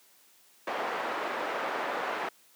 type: band-pass noise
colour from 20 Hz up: pink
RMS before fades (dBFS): -33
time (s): 0.67-2.29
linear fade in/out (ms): 5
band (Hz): 540 to 1600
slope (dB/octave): 12
effects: white hiss -61 dBFS RMS until 2.55 s + high-pass 200 Hz 12 dB/octave